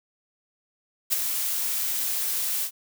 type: noise with ADSR envelope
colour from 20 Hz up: blue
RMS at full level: -21 dBFS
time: 1.1-2.71 s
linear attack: 28 ms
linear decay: 18 ms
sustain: -6 dB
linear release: 72 ms
effects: none